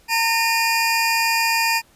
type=tone pair together; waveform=25% pulse; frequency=913.2 / 2438 Hz; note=A#5 / D#7; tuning=-36 / -36 cents; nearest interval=octave + perfect fourth; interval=1700 cents; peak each=-16 dBFS; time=0.08-1.82 s; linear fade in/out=50 ms; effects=pink hiss -55 dBFS RMS until 1.95 s + resampled to 32000 Hz